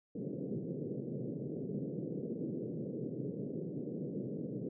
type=band-pass noise; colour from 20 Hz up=pink; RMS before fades=-40 dBFS; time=0.15-4.69 s; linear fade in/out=5 ms; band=130 to 490 Hz; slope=48 dB/octave; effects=none